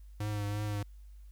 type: tone with vibrato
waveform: square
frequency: 103.83 Hz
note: G#2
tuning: in tune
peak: -33 dBFS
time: 0.2-0.83 s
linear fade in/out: 5 ms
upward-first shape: triangle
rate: 2.9 Hz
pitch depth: 34 cents each way
effects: added 50 Hz sine -48 dBFS peak until 1.31 s + white hiss -73 dBFS RMS until 1.31 s